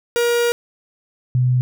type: tone pair in turn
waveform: 45% pulse / sine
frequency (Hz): 475.1 / 125.84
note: A#4 / B2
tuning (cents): +33 / +33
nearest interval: octave + major seventh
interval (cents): 2300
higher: first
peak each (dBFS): -15 / -13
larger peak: second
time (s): 0.16-0.52 / 1.35-1.61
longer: first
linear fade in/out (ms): 0
effects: none